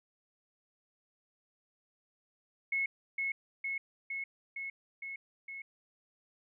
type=tone with echo; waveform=sine; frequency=2184 Hz; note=C#7; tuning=26 cents flat; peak=-29 dBFS; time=2.72-2.86 s; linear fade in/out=5 ms; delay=460 ms; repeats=6; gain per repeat=-2 dB; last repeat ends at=5.62 s; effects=none